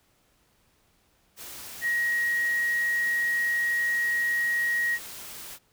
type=tone in noise; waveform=sine; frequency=1892 Hz; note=A#6; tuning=25 cents sharp; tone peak=-23 dBFS; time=1.81-4.99 s; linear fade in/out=50 ms; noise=white; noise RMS=-41 dBFS; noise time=1.36-5.59 s; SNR=+15 dB; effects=pink hiss -66 dBFS RMS until 5.72 s